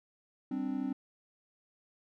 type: chord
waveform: triangle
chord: G suspended fourth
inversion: none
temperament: equal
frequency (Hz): 196 / 261.6 / 293.7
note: G3 / C4 / D4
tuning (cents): 0 / 0 / 0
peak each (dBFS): -38 / -32 / -36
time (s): 0.51-0.93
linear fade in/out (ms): 5
effects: none